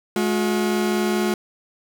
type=tone pair together; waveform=40% pulse; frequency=212.3 / 360 Hz; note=G#3 / F#4; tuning=+38 / -47 cents; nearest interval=major sixth; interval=915 cents; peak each=-21 dBFS; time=0.16-1.34 s; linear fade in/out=2 ms; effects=none